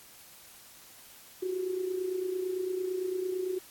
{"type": "tone with amplitude modulation", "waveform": "sine", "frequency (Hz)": 370, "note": "F#4", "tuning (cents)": 0, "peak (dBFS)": -27, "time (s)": [1.42, 3.59], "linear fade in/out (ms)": 10, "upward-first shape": "sine", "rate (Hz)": 28.9, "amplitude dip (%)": 60, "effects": ["white hiss -53 dBFS RMS until 3.7 s", "AAC 64 kbps"]}